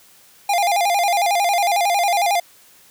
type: tone with vibrato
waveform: square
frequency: 751 Hz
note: F#5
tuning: 26 cents sharp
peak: -16 dBFS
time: 0.49-2.4 s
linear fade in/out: 5 ms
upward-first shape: square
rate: 11 Hz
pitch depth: 130 cents each way
effects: white hiss -50 dBFS RMS until 2.9 s + high-pass 60 Hz 12 dB/octave